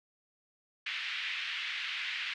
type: band-pass noise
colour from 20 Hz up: pink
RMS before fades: -37 dBFS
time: 0.86-2.34 s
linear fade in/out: 5 ms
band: 1900 to 3300 Hz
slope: 24 dB/octave
effects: none